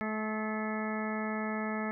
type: harmonic tone with a mistuned harmonic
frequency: 216.1 Hz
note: A3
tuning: 31 cents flat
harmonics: 1 / 2 / 3 / 4 / 5 / 6 / 8 / 9 / 10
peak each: -34 / -41 / -41 / -42 / -49 / -41 / -42 / -47 / -45 dBFS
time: 0.01-1.91 s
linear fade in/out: 0 ms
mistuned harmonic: 9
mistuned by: +52 cents
effects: none